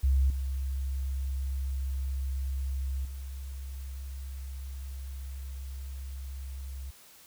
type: tone with level steps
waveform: sine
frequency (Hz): 66.9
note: C2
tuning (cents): +39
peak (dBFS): -21 / -29 / -36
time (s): 0.03-6.91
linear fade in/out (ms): 10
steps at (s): 0.3 / 3.05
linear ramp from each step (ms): 2
effects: white hiss -55 dBFS RMS until 7.26 s